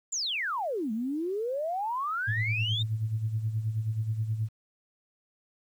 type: exponential two-way sweep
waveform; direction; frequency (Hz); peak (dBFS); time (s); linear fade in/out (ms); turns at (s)
sine; down then up; 7459 to 210.9 to 3746; -28; 0.12-2.83; 10; 0.92
type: tone with tremolo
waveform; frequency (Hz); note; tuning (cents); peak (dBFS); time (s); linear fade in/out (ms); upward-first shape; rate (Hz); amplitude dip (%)
sine; 110; A2; 0; -24; 2.27-4.49; 20; sine; 9.4; 65
effects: tanh soft clip ceiling -18 dBFS + 10-bit